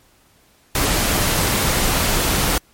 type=noise; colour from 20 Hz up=pink; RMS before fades=-18 dBFS; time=0.75-2.58 s; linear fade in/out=2 ms; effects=pink hiss -55 dBFS RMS until 2.73 s + MP3 64 kbps